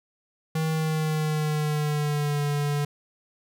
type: tone with pitch glide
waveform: square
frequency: 158.7 to 145.53 Hz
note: D#3 to D3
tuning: +35 to -15 cents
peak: -24 dBFS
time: 0.55-2.85 s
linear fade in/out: 5 ms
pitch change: -150 cents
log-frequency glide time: 0.71-2.42 s
effects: none